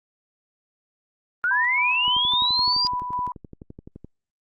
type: linear sweep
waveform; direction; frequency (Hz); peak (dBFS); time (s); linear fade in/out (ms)
sine; up; 1396.9 to 4880; -19; 1.44-2.87; 0
type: tone with tremolo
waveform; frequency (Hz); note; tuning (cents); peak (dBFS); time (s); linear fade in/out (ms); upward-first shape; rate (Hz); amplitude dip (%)
sine; 990; B5; +4; -23; 1.51-3.32; 2; square; 3.7; 40
type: click train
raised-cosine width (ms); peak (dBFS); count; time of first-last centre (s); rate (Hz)
3; -26; 24; 2.08-4.046; 11.7
effects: Opus 24 kbps